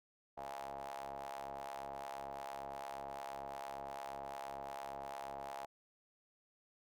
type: ring-modulated tone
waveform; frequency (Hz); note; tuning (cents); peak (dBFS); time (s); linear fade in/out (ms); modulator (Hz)
sawtooth; 68.7; C#2; -15; -37; 0.37-5.66; 10; 757
effects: none